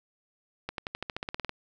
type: accelerating click train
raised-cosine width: 0.3 ms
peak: -17 dBFS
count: 13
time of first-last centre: 0.69-1.494 s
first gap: 92 ms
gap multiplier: 0.94
effects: none